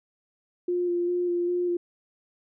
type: tone with vibrato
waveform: sine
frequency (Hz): 351.8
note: F4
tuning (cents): +13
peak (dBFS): -23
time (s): 0.68-1.77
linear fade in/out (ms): 5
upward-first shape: square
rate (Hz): 2.5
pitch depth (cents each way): 14
effects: none